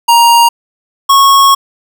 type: tone pair in turn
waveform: square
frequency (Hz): 938 / 1099.5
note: A#5 / C#6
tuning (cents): +11 / -14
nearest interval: minor third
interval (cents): 275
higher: second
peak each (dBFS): -4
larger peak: neither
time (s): 0.08-0.49 / 1.09-1.55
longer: second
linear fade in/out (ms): 10
effects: none